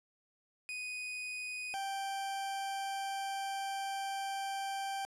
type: tone pair in turn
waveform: 40% pulse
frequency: 2489 / 784 Hz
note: D#7 / G5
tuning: 0 / 0 cents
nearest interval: octave + minor sixth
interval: 2000 cents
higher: first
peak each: -38 / -35 dBFS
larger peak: second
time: 0.69-1.74 / 1.74-5.05 s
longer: second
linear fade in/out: 0 ms
effects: low-pass 12000 Hz 12 dB/octave